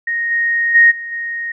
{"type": "tone with level steps", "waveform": "sine", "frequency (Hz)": 1864.7, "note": "A#6", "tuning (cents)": 0, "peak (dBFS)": [-16, -13, -5, -24, -20], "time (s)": [0.07, 1.52], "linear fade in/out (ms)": 5, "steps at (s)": [0.3, 0.74, 0.9, 1.11], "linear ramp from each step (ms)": 20, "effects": []}